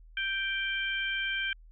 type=harmonic tone; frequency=784 Hz; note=G5; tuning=in tune; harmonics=2 / 3 / 4; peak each=-32 / -34 / -35 dBFS; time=0.17-1.53 s; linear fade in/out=2 ms; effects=added 40 Hz sine -50 dBFS peak until 1.71 s